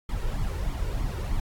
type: noise with flanger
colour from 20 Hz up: brown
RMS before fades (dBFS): -28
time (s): 0.09-1.4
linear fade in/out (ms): 2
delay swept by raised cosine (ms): 0.9 to 2.2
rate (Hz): 3.2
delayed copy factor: +0.65
effects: AAC 64 kbps